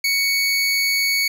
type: tone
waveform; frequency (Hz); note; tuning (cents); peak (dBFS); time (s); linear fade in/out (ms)
25% pulse; 2228; C#7; +8; -13; 0.04-1.28; 5
effects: none